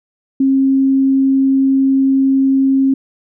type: tone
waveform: sine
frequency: 268.9 Hz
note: C4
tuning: 47 cents sharp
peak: -9 dBFS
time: 0.4-2.94 s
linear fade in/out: 5 ms
effects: none